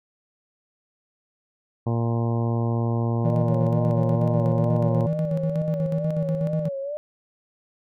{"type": "harmonic tone", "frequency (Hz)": 116.54, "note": "A#2", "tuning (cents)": 0, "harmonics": [1, 2, 3, 4, 5, 6, 7, 8, 9], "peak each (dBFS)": [-22, -28, -32, -34, -36, -38, -39, -40, -41], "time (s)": [1.86, 5.07], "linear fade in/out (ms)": 10}
{"type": "tone with tremolo", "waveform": "triangle", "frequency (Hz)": 161.3, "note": "E3", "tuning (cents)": -37, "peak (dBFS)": -19, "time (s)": [3.24, 6.69], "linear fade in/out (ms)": 10, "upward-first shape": "square", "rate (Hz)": 8.2, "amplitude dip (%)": 50}
{"type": "tone with vibrato", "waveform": "sine", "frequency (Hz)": 576, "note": "D5", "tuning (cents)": -34, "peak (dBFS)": -27, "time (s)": [3.26, 6.97], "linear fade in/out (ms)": 0, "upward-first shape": "sine", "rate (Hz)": 2.2, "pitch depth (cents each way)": 100}
{"effects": []}